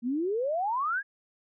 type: exponential sweep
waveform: sine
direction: up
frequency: 226.9 to 1706 Hz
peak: -26 dBFS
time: 0.02-1.03 s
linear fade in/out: 50 ms
effects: none